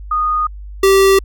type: tone pair in turn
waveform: sine / square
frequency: 1234 / 388.7 Hz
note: D#6 / G4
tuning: -15 / -15 cents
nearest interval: octave + minor sixth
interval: 2000 cents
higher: first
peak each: -13 / -8 dBFS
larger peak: second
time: 0.11-0.47 / 0.83-1.19 s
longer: neither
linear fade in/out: 5 ms
effects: added 50 Hz sine -28 dBFS peak until 1.24 s